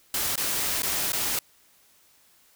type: noise with dropouts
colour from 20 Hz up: white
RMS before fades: -27 dBFS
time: 0.14-1.39 s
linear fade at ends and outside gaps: 2 ms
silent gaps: 0.357-0.377 / 0.821-0.831 / 1.121-1.131 s
effects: white hiss -60 dBFS RMS until 2.55 s